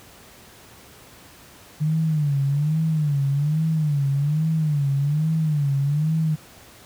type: tone with vibrato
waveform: sine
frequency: 148.9 Hz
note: D3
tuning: 24 cents sharp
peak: -18 dBFS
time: 1.8-6.36 s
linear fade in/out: 20 ms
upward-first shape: sine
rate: 1.2 Hz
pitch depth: 130 cents each way
effects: pink hiss -47 dBFS RMS until 6.85 s + high-pass 60 Hz 12 dB/octave